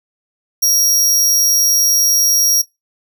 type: tone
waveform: sawtooth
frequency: 5650 Hz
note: F8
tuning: 19 cents sharp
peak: -8 dBFS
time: 0.62-2.62 s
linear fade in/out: 10 ms
effects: noise-tail reverb RT60 0.2 s tail -19 dB re dry